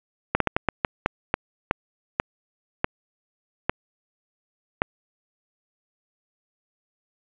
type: slowing click train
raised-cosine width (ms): 0.5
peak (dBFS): -4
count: 13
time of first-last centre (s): 0.35-4.819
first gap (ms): 53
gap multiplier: 1.32
effects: resampled to 8000 Hz + 7-bit